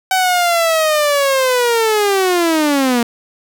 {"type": "linear sweep", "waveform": "sawtooth", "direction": "down", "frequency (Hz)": [760, 231.3], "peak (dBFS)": -8, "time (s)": [0.11, 3.03], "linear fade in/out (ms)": 2, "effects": []}